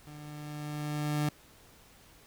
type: tone with level ramp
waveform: 30% pulse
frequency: 149.1 Hz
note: D3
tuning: 27 cents sharp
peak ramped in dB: -43 to -24 dBFS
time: 0.07-1.29 s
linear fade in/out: 2 ms
effects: pink hiss -58 dBFS RMS until 2.26 s